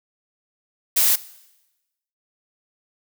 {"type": "noise", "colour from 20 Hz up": "blue", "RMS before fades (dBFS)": -17, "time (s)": [0.96, 1.16], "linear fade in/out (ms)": 10, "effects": ["noise-tail reverb RT60 1.0 s tail -19 dB re dry"]}